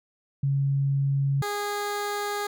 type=tone pair in turn; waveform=sine / 15% pulse; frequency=138.59 / 411.1 Hz; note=C#3 / G#4; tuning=0 / -18 cents; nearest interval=octave + perfect fifth; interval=1882 cents; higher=second; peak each=-21 dBFS; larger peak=neither; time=0.43-1.42 / 1.42-2.47 s; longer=second; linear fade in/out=5 ms; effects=none